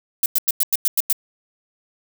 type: noise bursts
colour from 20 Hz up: violet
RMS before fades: -17 dBFS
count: 8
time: 0.23-1.128 s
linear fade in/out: 2 ms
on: 30 ms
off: 94 ms
effects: none